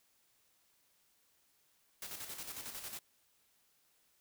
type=noise with tremolo; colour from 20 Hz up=white; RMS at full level=-44 dBFS; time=2.02-2.99 s; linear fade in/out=2 ms; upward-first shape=square; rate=11 Hz; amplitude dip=50%; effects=white hiss -73 dBFS RMS until 4.2 s